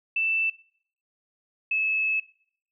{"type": "tone pair in turn", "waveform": "sine", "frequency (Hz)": [2654, 2599], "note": ["E7", "E7"], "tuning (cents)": [11, -25], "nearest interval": "unison", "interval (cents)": 36, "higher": "first", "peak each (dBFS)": -22, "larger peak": "neither", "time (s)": [[0.16, 0.5], [1.71, 2.2]], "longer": "second", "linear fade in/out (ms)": 5, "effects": ["noise-tail reverb RT60 0.6 s tail -20 dB re dry"]}